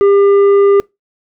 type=tone with tanh clipping; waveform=triangle; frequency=399.9 Hz; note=G4; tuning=35 cents sharp; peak=-7 dBFS; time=0.01-0.8 s; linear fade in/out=0 ms; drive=11 dB; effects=noise-tail reverb RT60 0.2 s tail -25 dB re dry